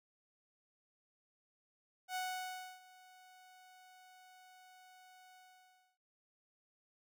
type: tone with ADSR envelope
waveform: sawtooth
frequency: 740 Hz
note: F#5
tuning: in tune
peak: -33 dBFS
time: 2.08-5.98 s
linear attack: 75 ms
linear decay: 640 ms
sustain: -22 dB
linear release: 620 ms
effects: none